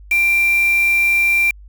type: tone with quantisation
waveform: sine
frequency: 2366 Hz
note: D7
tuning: 12 cents sharp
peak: -12 dBFS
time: 0.11-1.51 s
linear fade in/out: 5 ms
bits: 4
effects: added 50 Hz sine -37 dBFS peak until 1.68 s